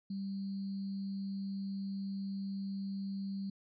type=tone with sample-and-hold; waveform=sine; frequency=196 Hz; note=G3; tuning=in tune; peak=-36 dBFS; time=0.1-3.5 s; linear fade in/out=5 ms; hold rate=4410 Hz; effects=resampled to 16000 Hz